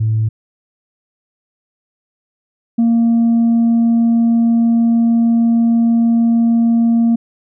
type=tone pair in turn; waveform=sine; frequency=110 / 231.6 Hz; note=A2 / A#3; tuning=0 / -11 cents; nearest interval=octave + minor second; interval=1289 cents; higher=second; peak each=-11 / -7 dBFS; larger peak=second; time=0-0.29 / 2.78-7.16 s; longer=second; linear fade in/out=10 ms; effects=tanh soft clip ceiling -8 dBFS